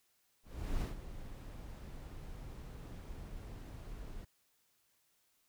brown noise with ADSR envelope, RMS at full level -35 dBFS, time 0.43-4.25 s, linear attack 390 ms, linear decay 130 ms, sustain -12 dB, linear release 8 ms, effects white hiss -75 dBFS RMS until 5.48 s

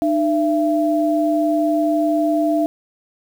sine tone pair together, 303.6 / 672 Hz, D#4 / E5, -42 / +33 cents, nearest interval octave + major second, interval 1375 cents, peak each -17 / -18 dBFS, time 0.02-2.66 s, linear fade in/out 0 ms, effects 7-bit

